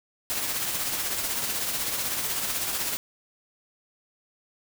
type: noise with tremolo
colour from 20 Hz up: white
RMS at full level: -27 dBFS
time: 0.3-2.97 s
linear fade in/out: 0 ms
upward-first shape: triangle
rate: 16 Hz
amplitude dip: 45%
effects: none